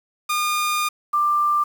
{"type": "tone pair in turn", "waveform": ["sawtooth", "sine"], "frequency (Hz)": [1215, 1185.9], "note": ["D#6", "D6"], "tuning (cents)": [-42, 16], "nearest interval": "unison", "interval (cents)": 42, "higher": "first", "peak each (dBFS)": -16, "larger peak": "neither", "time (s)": [[0.29, 0.89], [1.13, 1.64]], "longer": "first", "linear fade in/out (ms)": 10, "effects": ["7-bit"]}